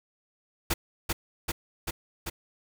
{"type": "noise with echo", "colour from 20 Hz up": "pink", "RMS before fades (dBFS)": -25, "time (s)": [0.7, 0.74], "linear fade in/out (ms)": 10, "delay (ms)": 390, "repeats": 4, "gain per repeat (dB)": -2, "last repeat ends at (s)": 2.3, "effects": []}